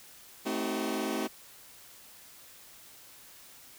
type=chord; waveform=sawtooth; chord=A diminished seventh; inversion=none; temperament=just; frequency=220 / 264 / 316.8 / 380.2 Hz; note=A3 / C4 / Eb4 / Gb4; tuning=0 / +16 / +31 / +47 cents; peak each=-32 dBFS; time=0.45-1.28 s; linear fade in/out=20 ms; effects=white hiss -53 dBFS RMS until 3.78 s